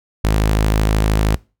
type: tone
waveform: sawtooth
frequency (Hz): 53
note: G#1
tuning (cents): +36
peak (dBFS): -9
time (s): 0.24-1.36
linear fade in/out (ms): 5
effects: noise-tail reverb RT60 0.3 s tail -23 dB re dry